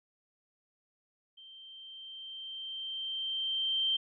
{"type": "tone with level ramp", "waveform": "sine", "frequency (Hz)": 3136, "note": "G7", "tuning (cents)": 0, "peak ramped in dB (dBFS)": [-50, -26], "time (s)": [1.37, 3.97], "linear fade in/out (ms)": 10, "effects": []}